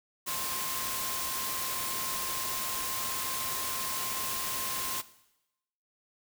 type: tone in noise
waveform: sine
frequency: 1055 Hz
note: C6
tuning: 14 cents sharp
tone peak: -40 dBFS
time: 0.26-5.02 s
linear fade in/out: 20 ms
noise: white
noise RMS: -34 dBFS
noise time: 0.26-5.02 s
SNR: -9 dB
effects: noise-tail reverb RT60 0.9 s tail -17 dB re dry

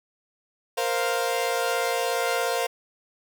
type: chord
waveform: sawtooth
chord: Bb suspended second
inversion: none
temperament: equal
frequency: 466.2 / 523.3 / 698.5 Hz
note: Bb4 / C5 / F5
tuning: 0 / 0 / 0 cents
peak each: -24 dBFS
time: 0.77-2.67 s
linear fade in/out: 10 ms
effects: none

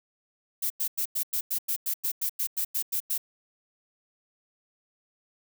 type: noise bursts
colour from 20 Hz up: violet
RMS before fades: -28 dBFS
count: 15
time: 0.62-3.18 s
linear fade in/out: 10 ms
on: 82 ms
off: 95 ms
effects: none

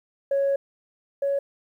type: tone pair in turn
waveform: sine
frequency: 554 / 558.2 Hz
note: C#5 / C#5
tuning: -1 / +12 cents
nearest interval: unison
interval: 13 cents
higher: second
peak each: -18 / -20 dBFS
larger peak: first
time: 0.31-0.56 / 1.22-1.39 s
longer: first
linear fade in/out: 5 ms
effects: tanh soft clip ceiling -17 dBFS + 10-bit

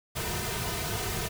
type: noise with comb filter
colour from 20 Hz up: pink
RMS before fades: -32 dBFS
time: 0.15-1.29 s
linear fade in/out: 20 ms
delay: 3.6 ms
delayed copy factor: -1
effects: none

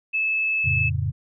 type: tone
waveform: sine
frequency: 2609 Hz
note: E7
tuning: 18 cents flat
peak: -20 dBFS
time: 0.13-0.9 s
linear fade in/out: 20 ms
type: chord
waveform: sine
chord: F augmented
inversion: none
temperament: equal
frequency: 87.31 / 110 / 138.59 Hz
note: F2 / A2 / C#3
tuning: 0 / 0 / 0 cents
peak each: -26 dBFS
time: 0.64-1.12 s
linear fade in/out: 20 ms
effects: none

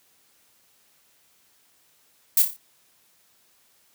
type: noise with echo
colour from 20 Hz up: violet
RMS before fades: -17 dBFS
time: 2.37-2.42 s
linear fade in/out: 2 ms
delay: 29 ms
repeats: 5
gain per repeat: -6 dB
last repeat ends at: 2.565 s
effects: white hiss -62 dBFS RMS until 3.94 s + high-pass 60 Hz 12 dB/octave

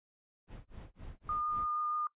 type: noise with tremolo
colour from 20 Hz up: brown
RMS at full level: -45 dBFS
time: 0.47-1.67 s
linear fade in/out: 50 ms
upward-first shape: sine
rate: 3.8 Hz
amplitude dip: 100%
type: tone with vibrato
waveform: sine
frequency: 1217 Hz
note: D#6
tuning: 39 cents flat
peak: -32 dBFS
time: 1.29-2.07 s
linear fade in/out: 2 ms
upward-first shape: triangle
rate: 6.4 Hz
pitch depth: 11 cents each way
effects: noise-tail reverb RT60 0.1 s tail -18 dB re dry + resampled to 8000 Hz

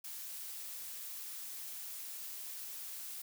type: noise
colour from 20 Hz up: blue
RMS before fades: -45 dBFS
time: 0.04-3.22 s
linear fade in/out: 5 ms
effects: none

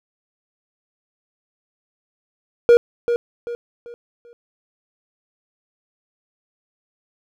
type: tone with echo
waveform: triangle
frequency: 474.7 Hz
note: A#4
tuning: 31 cents sharp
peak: -5 dBFS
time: 2.69-2.77 s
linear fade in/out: 0 ms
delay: 390 ms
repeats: 4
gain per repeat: -9 dB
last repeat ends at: 4.33 s
effects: none

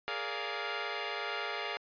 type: chord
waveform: 10% pulse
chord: Bb dominant seventh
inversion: third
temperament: equal with one note detuned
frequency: 415.3 / 466.2 / 576.6 / 698.5 Hz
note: Ab4 / Bb4 / D5 / F5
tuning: 0 / 0 / -32 / 0 cents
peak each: -31 / -33 / -33 / -31 dBFS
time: 0.08-1.77 s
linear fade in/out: 0 ms
effects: resampled to 11025 Hz

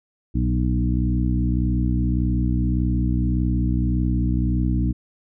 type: harmonic tone with a mistuned harmonic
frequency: 61.74 Hz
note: B1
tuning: in tune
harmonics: 1 / 2 / 3 / 4 / 5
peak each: -21 / -24 / -26 / -27 / -28 dBFS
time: 0.34-4.93 s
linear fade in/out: 20 ms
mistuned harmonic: 2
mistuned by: -46 cents
effects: none

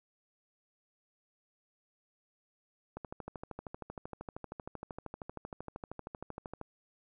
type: click train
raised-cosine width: 1 ms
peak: -27 dBFS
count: 48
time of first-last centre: 2.97-6.613 s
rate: 12.9 Hz
effects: none

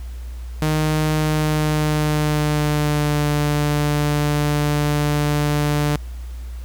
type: tone with pitch glide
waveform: sawtooth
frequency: 154.3 to 147.67 Hz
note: D#3 to D3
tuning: -14 to +10 cents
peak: -13 dBFS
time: 0.62-5.96 s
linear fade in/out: 0 ms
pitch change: -76 cents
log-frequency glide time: 1.15-3.27 s
effects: added 60 Hz sine -28 dBFS peak until 6.64 s + pink hiss -48 dBFS RMS until 6.64 s

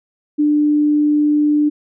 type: tone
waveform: sine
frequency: 297.3 Hz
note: D4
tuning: 21 cents sharp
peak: -11 dBFS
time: 0.38-1.7 s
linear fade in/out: 20 ms
effects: none

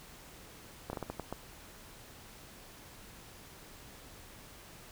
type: slowing click train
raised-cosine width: 1 ms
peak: -23 dBFS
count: 7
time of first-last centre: 0.9-1.326 s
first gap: 31 ms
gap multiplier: 1.33
effects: pink hiss -53 dBFS RMS until 4.91 s

